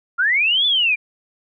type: linear two-way sweep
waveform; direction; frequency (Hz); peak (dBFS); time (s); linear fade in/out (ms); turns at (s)
sine; up then down; 1347 to 3520 to 2332; -14; 0.18-0.96; 20; 0.66
effects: none